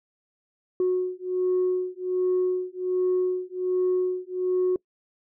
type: beating tone pair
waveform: sine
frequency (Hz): 365.6 / 366.9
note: F#4 / F#4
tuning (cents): -21 / -15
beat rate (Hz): 1.3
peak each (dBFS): -24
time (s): 0.8-4.76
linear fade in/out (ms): 2
effects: noise-tail reverb RT60 0.1 s tail -24 dB re dry + tanh soft clip ceiling -17 dBFS